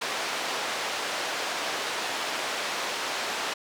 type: band-pass noise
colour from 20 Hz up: pink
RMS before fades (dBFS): -31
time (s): 0.01-3.54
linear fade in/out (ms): 10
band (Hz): 570 to 5600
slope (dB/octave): 12
effects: none